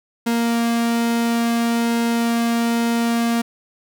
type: tone with flanger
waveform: sawtooth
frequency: 233.1 Hz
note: A#3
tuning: in tune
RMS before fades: -19 dBFS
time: 0.26-3.42 s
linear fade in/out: 10 ms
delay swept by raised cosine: 1.7 to 2.52 ms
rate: 0.58 Hz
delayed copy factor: -0.5
effects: none